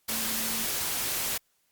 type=tone in noise; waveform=sine; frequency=225 Hz; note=A3; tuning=39 cents sharp; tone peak=-39 dBFS; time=0.09-0.66 s; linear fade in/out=10 ms; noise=white; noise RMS=-30 dBFS; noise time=0.08-1.38 s; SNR=-12 dB; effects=white hiss -71 dBFS RMS until 1.71 s + Opus 48 kbps